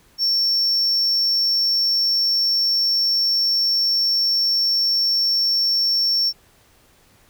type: tone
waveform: triangle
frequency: 5450 Hz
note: F8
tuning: 43 cents flat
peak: -15 dBFS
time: 0.18-6.33 s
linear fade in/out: 50 ms
effects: pink hiss -55 dBFS RMS until 7.29 s